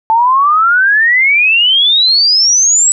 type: exponential sweep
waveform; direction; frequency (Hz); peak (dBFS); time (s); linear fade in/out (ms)
sine; up; 876 to 7902; -6; 0.1-2.92; 0
effects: none